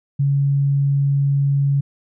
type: tone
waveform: sine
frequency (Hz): 140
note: C#3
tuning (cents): +18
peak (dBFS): -14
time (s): 0.19-1.81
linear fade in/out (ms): 10
effects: none